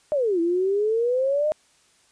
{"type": "exponential two-way sweep", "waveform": "sine", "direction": "down then up", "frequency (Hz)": [622.3, 330, 622.3], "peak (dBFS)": -19, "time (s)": [0.12, 1.52], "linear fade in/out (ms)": 0, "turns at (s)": 0.4, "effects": ["white hiss -60 dBFS RMS until 2.11 s", "resampled to 22050 Hz"]}